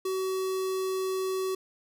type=tone with notch filter; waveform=square; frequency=377.8 Hz; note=F#4; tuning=36 cents sharp; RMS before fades=-30 dBFS; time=0.05-1.55 s; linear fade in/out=5 ms; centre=2100 Hz; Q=1.4; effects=none